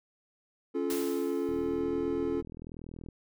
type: chord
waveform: triangle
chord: Db augmented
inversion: none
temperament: just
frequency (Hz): 277.2 / 346.5 / 433.1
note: Db4 / F4 / A4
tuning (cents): 0 / -14 / -27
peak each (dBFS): -31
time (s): 0.74-2.42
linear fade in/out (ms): 20
type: noise with exponential decay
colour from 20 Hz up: white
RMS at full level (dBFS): -37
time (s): 0.9-1.82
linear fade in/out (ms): 2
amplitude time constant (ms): 200
type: click train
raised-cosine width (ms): 3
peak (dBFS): -31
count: 66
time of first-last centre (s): 1.49-3.087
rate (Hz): 40.7
effects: none